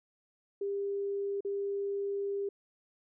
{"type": "tone with dropouts", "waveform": "sine", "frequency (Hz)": 399.6, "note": "G4", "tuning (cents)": 33, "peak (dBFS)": -31, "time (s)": [0.61, 2.49], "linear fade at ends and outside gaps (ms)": 5, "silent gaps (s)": [1.407, 1.448], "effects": []}